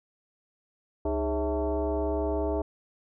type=tone with frequency modulation; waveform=sine; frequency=171.5 Hz; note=F3; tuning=31 cents flat; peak=-25 dBFS; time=1.05-2.62 s; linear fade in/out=5 ms; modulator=240 Hz; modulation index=2.5; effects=none